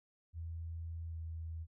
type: tone with pitch glide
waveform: sine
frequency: 82.7 to 81.47 Hz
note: E2 to E2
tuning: +6 to -20 cents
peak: -40 dBFS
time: 0.33-1.67 s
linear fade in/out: 50 ms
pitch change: -26 cents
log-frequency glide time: 1.09-1.15 s
effects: none